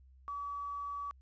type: tone with quantisation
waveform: sine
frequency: 1142 Hz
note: D6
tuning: 49 cents flat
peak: -37 dBFS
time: 0.28-1.11 s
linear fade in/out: 0 ms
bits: 11
effects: added 65 Hz sine -57 dBFS peak until 1.21 s + resampled to 16000 Hz